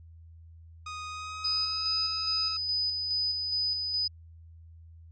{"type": "tone with pitch glide", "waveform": "sawtooth", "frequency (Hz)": [1244.5, 1295.1], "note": ["D#6", "E6"], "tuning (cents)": [0, -31], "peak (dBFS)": -33, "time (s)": [0.86, 2.57], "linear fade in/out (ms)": 5, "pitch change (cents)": 69, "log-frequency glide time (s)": [1.08, 1.94]}
{"type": "tone with tremolo", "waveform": "sine", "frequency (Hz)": 4990, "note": "D#8", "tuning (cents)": 4, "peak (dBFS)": -26, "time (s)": [1.44, 4.08], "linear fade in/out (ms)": 10, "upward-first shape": "square", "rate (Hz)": 2.4, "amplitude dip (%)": 35}
{"effects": ["added 82 Hz sine -48 dBFS peak until 5.11 s", "resampled to 16000 Hz"]}